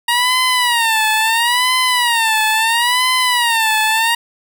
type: tone with vibrato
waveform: 15% pulse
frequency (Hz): 941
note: A#5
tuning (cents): +16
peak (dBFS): -6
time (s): 0.08-4.15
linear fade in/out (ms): 5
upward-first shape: sine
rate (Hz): 0.74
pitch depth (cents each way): 140
effects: none